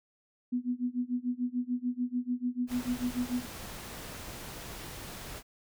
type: tone with tremolo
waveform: sine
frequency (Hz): 246.9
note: B3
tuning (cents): 0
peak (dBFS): -26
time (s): 0.52-3.46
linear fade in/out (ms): 10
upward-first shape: sine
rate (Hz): 6.8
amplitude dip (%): 95
type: noise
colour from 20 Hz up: pink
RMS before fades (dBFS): -43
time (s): 2.67-5.43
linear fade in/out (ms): 50
effects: none